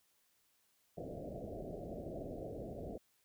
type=low-pass noise; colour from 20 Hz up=white; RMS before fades=-45 dBFS; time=0.97-2.98 s; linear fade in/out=10 ms; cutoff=690 Hz; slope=96 dB/octave; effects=white hiss -75 dBFS RMS until 3.24 s